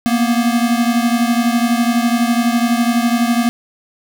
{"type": "beating tone pair", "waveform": "square", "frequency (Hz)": [233.1, 245.1], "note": ["A#3", "B3"], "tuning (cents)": [0, -13], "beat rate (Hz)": 12, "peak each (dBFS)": [-15, -18], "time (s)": [0.06, 3.49], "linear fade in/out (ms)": 0, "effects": []}